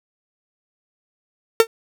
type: tone with exponential decay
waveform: 45% pulse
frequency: 452.9 Hz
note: A#4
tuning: 50 cents flat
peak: -5 dBFS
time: 1.6-1.67 s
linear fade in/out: 1 ms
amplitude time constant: 15 ms
effects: none